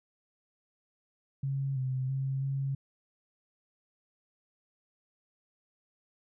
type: tone with pitch steps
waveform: sine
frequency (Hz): 136.8 / 130.1 / 134.6 / 136.6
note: C#3 / C3 / C3 / C#3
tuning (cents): -23 / -9 / +49 / -25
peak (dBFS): -29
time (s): 1.43-2.75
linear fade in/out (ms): 5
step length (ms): 330
effects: none